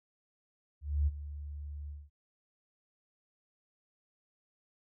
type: tone with ADSR envelope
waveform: sine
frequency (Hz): 73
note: D2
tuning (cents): -10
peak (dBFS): -24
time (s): 0.81-2.1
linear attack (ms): 260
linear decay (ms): 31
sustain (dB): -15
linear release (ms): 210
effects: none